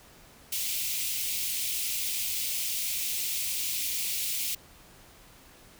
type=high-pass noise; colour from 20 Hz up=white; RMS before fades=-31 dBFS; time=0.52-4.55 s; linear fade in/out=5 ms; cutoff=2200 Hz; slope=48 dB/octave; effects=pink hiss -54 dBFS RMS until 5.79 s